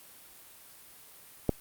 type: click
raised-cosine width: 2 ms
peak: -11 dBFS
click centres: 1.493 s
effects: white hiss -53 dBFS RMS until 1.6 s + Opus 32 kbps